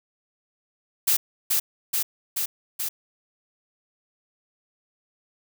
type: noise with echo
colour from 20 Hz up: blue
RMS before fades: -20 dBFS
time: 1.07-1.17 s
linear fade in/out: 10 ms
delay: 430 ms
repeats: 4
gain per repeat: -2 dB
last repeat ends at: 2.89 s
effects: none